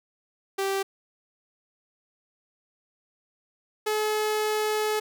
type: tone pair in turn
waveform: sawtooth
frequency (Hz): 390.1 / 427.6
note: G4 / A4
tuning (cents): -8 / -49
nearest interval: major second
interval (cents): 159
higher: second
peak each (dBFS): -21 / -20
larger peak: second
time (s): 0.58-0.83 / 3.86-5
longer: second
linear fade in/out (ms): 10
effects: none